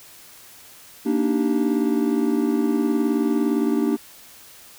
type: chord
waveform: triangle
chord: Eb major seventh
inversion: second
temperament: just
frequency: 233.3 / 291.7 / 311.1 / 388.9 Hz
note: Bb3 / D4 / Eb4 / G4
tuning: +2 / -12 / 0 / -14 cents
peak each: -21 / -20 / -24 / -24 dBFS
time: 1.05-3.97 s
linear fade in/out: 20 ms
effects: white hiss -46 dBFS RMS until 4.78 s